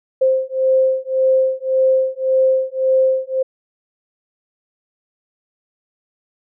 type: beating tone pair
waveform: sine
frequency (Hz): 523.3 / 525.1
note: C5 / C5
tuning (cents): 0 / +6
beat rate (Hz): 1.8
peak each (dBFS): -16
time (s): 0.21-3.43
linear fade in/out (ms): 10
effects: none